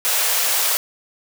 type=high-pass noise; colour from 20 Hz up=white; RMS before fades=-19 dBFS; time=0.05-0.77 s; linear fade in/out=0 ms; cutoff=450 Hz; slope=96 dB/octave; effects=none